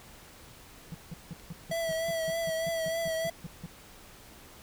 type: tone bursts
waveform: triangle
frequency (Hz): 166.8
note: E3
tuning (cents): +21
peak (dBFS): -34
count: 15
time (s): 0.92-3.66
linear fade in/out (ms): 0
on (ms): 24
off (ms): 170
type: clicks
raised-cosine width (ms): 0.2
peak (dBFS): -34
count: 4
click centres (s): 1.398 / 1.927 / 2.081 / 2.434
type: tone with vibrato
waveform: square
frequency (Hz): 656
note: E5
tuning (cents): -9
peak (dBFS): -30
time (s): 1.71-3.3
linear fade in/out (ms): 5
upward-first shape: triangle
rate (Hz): 3.3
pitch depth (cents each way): 38
effects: pink hiss -52 dBFS RMS until 4.62 s